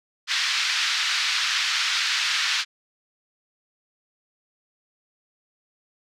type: band-pass noise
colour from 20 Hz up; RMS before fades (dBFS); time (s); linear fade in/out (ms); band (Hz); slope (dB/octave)
white; -24; 0.27-2.65; 50; 1300 to 4900; 24
effects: none

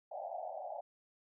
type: band-pass noise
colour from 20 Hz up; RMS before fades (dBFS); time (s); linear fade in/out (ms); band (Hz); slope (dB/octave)
pink; -43; 0.11-0.81; 10; 580 to 820; 96
effects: none

